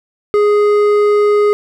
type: tone with hard clipping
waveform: sine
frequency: 415.3 Hz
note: G#4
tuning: in tune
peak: -10 dBFS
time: 0.34-1.53 s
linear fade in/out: 0 ms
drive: 8 dB
effects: none